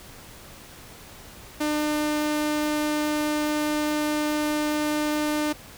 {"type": "tone", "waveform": "sawtooth", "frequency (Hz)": 300.8, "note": "D4", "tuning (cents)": 42, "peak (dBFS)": -19, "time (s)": [1.6, 5.53], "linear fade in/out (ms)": 10, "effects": ["pink hiss -45 dBFS RMS until 5.77 s"]}